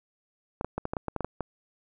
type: clicks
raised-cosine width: 1 ms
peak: -16 dBFS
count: 11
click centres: 0.611 / 0.646 / 0.78 / 0.854 / 0.935 / 0.968 / 1.083 / 1.163 / 1.207 / 1.246 / 1.407 s
effects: none